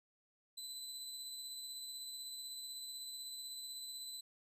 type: tone with tremolo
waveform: 25% pulse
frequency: 4016 Hz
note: B7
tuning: 28 cents sharp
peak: -39 dBFS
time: 0.57-4.21 s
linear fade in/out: 10 ms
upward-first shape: triangle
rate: 16 Hz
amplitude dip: 30%
effects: none